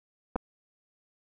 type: clicks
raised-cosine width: 1 ms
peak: -16 dBFS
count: 2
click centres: 0.358 / 0.362 s
effects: none